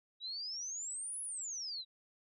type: exponential two-way sweep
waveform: sine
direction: up then down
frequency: 3816 to 10570 to 3816 Hz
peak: -39 dBFS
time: 0.2-1.85 s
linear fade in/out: 50 ms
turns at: 1.21 s
effects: none